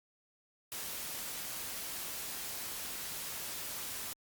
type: noise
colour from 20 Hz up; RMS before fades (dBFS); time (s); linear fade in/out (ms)
white; -41; 0.72-4.13; 0
effects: Opus 48 kbps